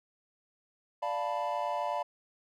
triangle chord, B half-diminished seventh, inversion first, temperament equal, 587.3 / 698.5 / 880 / 987.8 Hz, D5 / F5 / A5 / B5, 0 / 0 / 0 / 0 cents, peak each -34 dBFS, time 1.02-2.03 s, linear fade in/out 10 ms, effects none

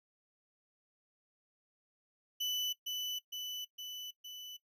35% pulse tone with echo, 2987 Hz, F#7, 16 cents sharp, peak -32 dBFS, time 2.4-2.73 s, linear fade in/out 10 ms, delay 460 ms, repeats 4, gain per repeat -3 dB, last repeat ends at 4.57 s, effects noise-tail reverb RT60 0.1 s tail -17 dB re dry

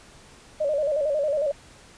sine tone with vibrato, 587.3 Hz, D5, in tune, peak -21 dBFS, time 0.6-1.52 s, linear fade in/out 10 ms, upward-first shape square, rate 11 Hz, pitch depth 78 cents each way, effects pink hiss -50 dBFS RMS until 1.97 s + resampled to 22050 Hz

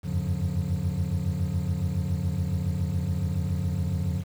triangle tone cluster, 83.4 / 90.5 / 97.7 / 144 / 178.8 Hz, E2 / F#2 / G2 / D3 / F3, +21 / -38 / -5 / -34 / +41 cents, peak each -29 dBFS, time 0.03-4.24 s, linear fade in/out 50 ms, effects tanh soft clip ceiling -13 dBFS + 8-bit

